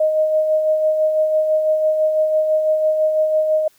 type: tone with tremolo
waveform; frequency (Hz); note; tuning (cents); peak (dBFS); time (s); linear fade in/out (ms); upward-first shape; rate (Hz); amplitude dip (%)
sine; 622; D#5; -1; -12; 0-3.68; 5; sine; 6; 40
effects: white hiss -56 dBFS RMS until 3.78 s